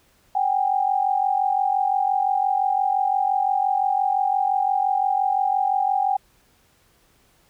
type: tone pair together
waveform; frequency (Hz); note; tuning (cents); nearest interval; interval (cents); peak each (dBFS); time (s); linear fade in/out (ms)
sine; 763 / 808.8; G5 / G#5; -47 / -46; minor second; 101; -21; 0.35-6.17; 5
effects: pink hiss -60 dBFS RMS until 7.49 s